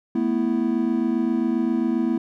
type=chord; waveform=triangle; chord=A suspended second; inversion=none; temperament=just; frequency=220 / 247.5 / 330 Hz; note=A3 / B3 / E4; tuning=0 / +4 / +2 cents; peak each=-23 / -21 / -22 dBFS; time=0.15-2.18 s; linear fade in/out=5 ms; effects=none